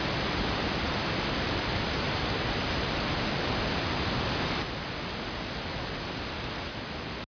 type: noise with level steps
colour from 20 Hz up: pink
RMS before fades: -28 / -33 / -35 dBFS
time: 0-7.24 s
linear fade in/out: 0 ms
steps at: 4.62 / 6.68 s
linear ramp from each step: 20 ms
effects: high-pass 60 Hz 12 dB/octave + resampled to 11025 Hz